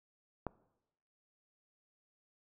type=click; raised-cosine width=1 ms; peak=-22 dBFS; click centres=0.467 s; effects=noise-tail reverb RT60 0.9 s tail -21 dB re dry